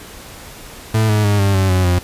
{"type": "tone with pitch steps", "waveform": "40% pulse", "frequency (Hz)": [110, 106.19, 102.52, 98.97, 95.54, 92.23, 89.04], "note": ["A2", "G#2", "G#2", "G2", "G2", "F#2", "F2"], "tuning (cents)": [0, 39, -22, 17, -44, -5, 34], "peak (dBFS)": -11, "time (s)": [0.94, 1.99], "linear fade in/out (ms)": 5, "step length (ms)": 150, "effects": ["pink hiss -36 dBFS RMS until 2.03 s", "resampled to 32000 Hz"]}